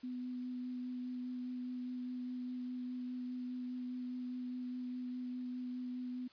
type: tone with vibrato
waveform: sine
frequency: 250 Hz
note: B3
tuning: 21 cents sharp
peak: -39 dBFS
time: 0.03-6.28 s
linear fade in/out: 10 ms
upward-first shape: sine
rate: 4.9 Hz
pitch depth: 10 cents each way
effects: white hiss -64 dBFS RMS until 6.32 s + resampled to 11025 Hz